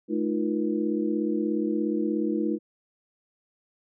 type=tone cluster; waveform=sine; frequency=215.4 / 311 / 347.9 / 478.6 Hz; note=A3 / D#4 / F4 / A#4; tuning=-37 / -1 / -7 / +46 cents; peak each=-29 / -27 / -29 / -35 dBFS; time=0.08-2.59 s; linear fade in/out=50 ms; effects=none